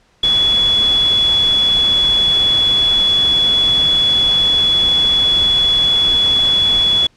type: tone in noise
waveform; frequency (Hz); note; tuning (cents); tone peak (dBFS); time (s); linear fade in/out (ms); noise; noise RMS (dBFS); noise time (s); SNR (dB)
sine; 3396; G#7; +38; -10; 0.23-7.07; 5; pink; -26; 0.23-7.07; +13
effects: pink hiss -55 dBFS RMS until 7.16 s + low-pass 6000 Hz 12 dB/octave